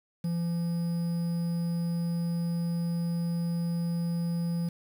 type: tone with quantisation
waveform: triangle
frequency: 170 Hz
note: F3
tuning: 46 cents flat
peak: -25 dBFS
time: 0.24-4.69 s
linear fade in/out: 5 ms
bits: 8
effects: none